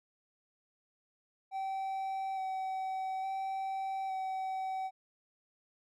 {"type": "tone with vibrato", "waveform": "triangle", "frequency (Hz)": 766, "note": "G5", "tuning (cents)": -40, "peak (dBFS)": -32, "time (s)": [1.51, 4.91], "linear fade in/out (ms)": 50, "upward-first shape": "square", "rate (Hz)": 0.58, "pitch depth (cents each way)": 12, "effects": []}